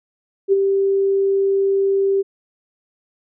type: tone with ADSR envelope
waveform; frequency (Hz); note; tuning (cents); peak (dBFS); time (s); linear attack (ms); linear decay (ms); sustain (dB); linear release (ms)
sine; 392; G4; 0; -9; 0.48-2.23; 44; 22; -5; 26
effects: none